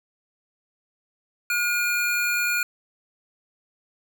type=tone pair together; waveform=square; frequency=1433.8 / 2413 Hz; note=F6 / D7; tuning=+45 / +46 cents; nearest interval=major sixth; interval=901 cents; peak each=-25 dBFS; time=1.5-2.63 s; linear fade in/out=2 ms; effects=none